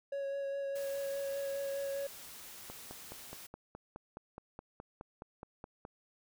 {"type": "tone with vibrato", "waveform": "triangle", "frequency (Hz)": 554.4, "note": "C#5", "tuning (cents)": 0, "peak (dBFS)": -33, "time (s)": [0.12, 2.07], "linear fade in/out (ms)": 5, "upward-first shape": "sine", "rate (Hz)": 4.9, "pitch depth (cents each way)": 13}
{"type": "noise", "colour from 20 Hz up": "white", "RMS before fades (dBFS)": -50, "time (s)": [0.75, 3.47], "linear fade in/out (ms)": 10}
{"type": "click train", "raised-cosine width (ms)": 1, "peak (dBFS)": -31, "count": 16, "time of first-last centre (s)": [2.7, 5.851], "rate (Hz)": 4.76}
{"effects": []}